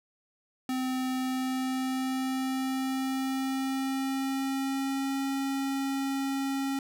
square tone with pitch glide, 257.8 to 272.3 Hz, C4 to C#4, -26 to -31 cents, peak -29 dBFS, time 0.69-6.79 s, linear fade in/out 2 ms, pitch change +95 cents, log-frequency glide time 1.16-5.23 s, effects none

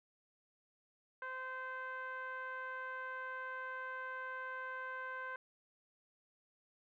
10% pulse tone with low-pass filter, 517 Hz, C5, 21 cents flat, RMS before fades -44 dBFS, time 1.22-5.36 s, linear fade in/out 2 ms, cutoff 1400 Hz, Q 4.2, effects none

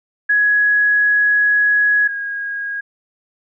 sine tone pair in turn, 1674 / 1639.5 Hz, G#6 / G#6, +13 / -23 cents, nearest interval unison, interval 36 cents, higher first, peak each -11 / -21 dBFS, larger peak first, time 0.29-2.08 / 2.08-2.81 s, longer first, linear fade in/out 10 ms, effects none

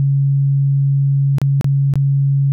sine tone with dropouts, 138.59 Hz, C#3, in tune, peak -11 dBFS, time 0-2.52 s, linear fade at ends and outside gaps 0 ms, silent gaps 1.384-1.416 / 1.611-1.644 / 1.938-1.956 s, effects none

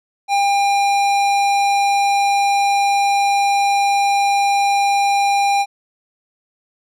sine tone with hard clipping, 801 Hz, G5, 37 cents sharp, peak -15 dBFS, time 0.28-5.66 s, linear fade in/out 50 ms, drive 16 dB, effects none

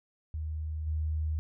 sine tone with level steps, 77.78 Hz, D#2, in tune, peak -32 / -28 dBFS, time 0.34-1.39 s, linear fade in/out 0 ms, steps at 0.86 s, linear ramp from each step 20 ms, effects none

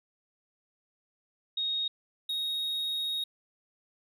sine / triangle tone pair in turn, 3738 / 3754 Hz, A#7 / A#7, +4 / +11 cents, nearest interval unison, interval 7 cents, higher second, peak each -28 dBFS, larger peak neither, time 1.57-1.88 / 2.29-3.24 s, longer second, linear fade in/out 5 ms, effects none

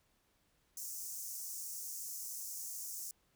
pink high-pass noise, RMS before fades -44 dBFS, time 0.77-3.11 s, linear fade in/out 2 ms, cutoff 5700 Hz, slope 48 dB/octave, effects pink hiss -75 dBFS RMS until 3.35 s

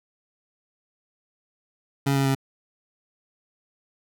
25% pulse tone with pitch steps, 138.59 / 136.92 / 135.27 Hz, C#3 / C#3 / C#3, 0 / -21 / -42 cents, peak -16 dBFS, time 2.06-2.351 s, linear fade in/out 10 ms, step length 97 ms, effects none

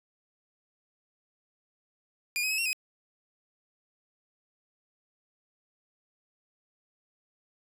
sawtooth tone with pitch steps, 2425 / 2532 / 2569 / 2734 / 2520 Hz, D#7 / D#7 / E7 / F7 / D#7, -45 / +30 / -45 / -37 / +21 cents, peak -24 dBFS, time 2.36-2.73 s, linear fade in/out 0 ms, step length 74 ms, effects resampled to 32000 Hz

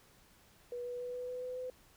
sine tone with pitch steps, 486 / 489.4 / 492.8 / 496.2 / 499.7 / 503.1 / 506.6 Hz, B4 / B4 / B4 / B4 / B4 / B4 / B4, -28 / -16 / -4 / +8 / +20 / +32 / +44 cents, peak -38 dBFS, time 0.72-1.7 s, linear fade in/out 2 ms, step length 140 ms, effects pink hiss -64 dBFS RMS until 1.96 s

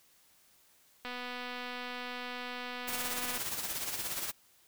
click train, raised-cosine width 0.3 ms, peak -25 dBFS, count 576, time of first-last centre 1.05-3.378 s, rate 247 Hz
white noise with tremolo, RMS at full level -35 dBFS, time 2.87-4.32 s, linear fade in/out 20 ms, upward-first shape sine, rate 17 Hz, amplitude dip 50%
effects white hiss -65 dBFS RMS until 4.67 s

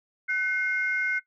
sine tone pair together, 1505.7 / 2134 Hz, F#6 / C7, +30 / +34 cents, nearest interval tritone, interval 604 cents, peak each -26 dBFS, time 0.28-1.2 s, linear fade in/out 20 ms, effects noise-tail reverb RT60 0.1 s tail -18 dB re dry + tanh soft clip ceiling -16 dBFS

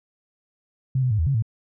sine tone with pitch steps, 131.3 / 126.7 / 106.6 / 80.1 / 137.8 / 111.4 Hz, C3 / B2 / G#2 / E2 / C#3 / A2, +6 / +45 / +46 / -49 / -10 / +22 cents, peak -18 dBFS, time 0.95-1.424 s, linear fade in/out 5 ms, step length 79 ms, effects none

